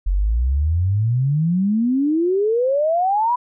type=exponential sweep; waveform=sine; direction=up; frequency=43.65 to 1000 Hz; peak=-15 dBFS; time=0.06-3.36 s; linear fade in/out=10 ms; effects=none